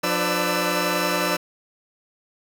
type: tone cluster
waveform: 15% pulse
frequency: 178.1 / 299.4 / 502 / 588 / 1324 Hz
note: F3 / D4 / B4 / D5 / E6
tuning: +34 / +33 / +28 / +2 / +7 cents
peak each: -21 dBFS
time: 0.03-1.37 s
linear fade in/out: 10 ms
effects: none